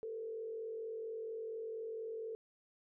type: tone with frequency modulation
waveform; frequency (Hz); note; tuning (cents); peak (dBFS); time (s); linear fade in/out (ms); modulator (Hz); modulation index
sine; 448.1; A4; +32; -40; 0.03-2.35; 0; 44.3; 0.6
effects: none